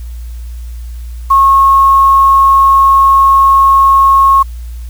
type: tone with quantisation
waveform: sine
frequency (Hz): 1090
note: C#6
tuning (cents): -29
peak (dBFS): -3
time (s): 1.3-4.43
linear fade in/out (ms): 10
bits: 5
effects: added 59 Hz sine -21 dBFS peak until 4.89 s + white hiss -44 dBFS RMS until 4.89 s